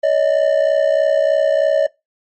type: ring-modulated tone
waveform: triangle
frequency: 598 Hz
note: D5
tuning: 31 cents sharp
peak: -7 dBFS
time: 0.03-1.87 s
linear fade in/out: 10 ms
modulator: 31.6 Hz
effects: noise-tail reverb RT60 0.2 s tail -21 dB re dry + MP3 32 kbps